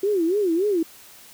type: tone with vibrato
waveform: sine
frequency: 370 Hz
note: F#4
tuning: in tune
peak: -18 dBFS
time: 0.03-0.83 s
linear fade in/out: 5 ms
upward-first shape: sine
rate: 3.5 Hz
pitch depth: 230 cents each way
effects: white hiss -47 dBFS RMS until 1.33 s